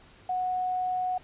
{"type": "tone", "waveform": "sine", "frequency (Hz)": 735, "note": "F#5", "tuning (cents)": -12, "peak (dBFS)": -26, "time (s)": [0.29, 1.18], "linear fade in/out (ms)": 5, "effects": ["pink hiss -55 dBFS RMS until 1.23 s", "resampled to 8000 Hz"]}